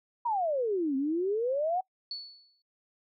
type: exponential two-way sweep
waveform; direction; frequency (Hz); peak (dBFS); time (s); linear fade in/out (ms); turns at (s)
sine; down then up; 981 to 261.6 to 761; -26; 0.25-1.81; 10; 0.96
type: tone with exponential decay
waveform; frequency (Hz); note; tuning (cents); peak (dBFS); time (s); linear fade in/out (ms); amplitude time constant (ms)
sine; 4435; C#8; 0; -32; 2.11-2.62; 2; 110
effects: noise-tail reverb RT60 0.1 s tail -22 dB re dry